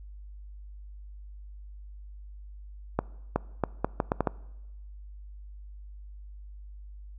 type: accelerating click train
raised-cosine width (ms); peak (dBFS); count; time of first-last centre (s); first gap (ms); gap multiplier
1; -10; 8; 2.99-4.272; 370; 0.75
effects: noise-tail reverb RT60 1.0 s tail -22 dB re dry + added 50 Hz sine -42 dBFS peak until 7.18 s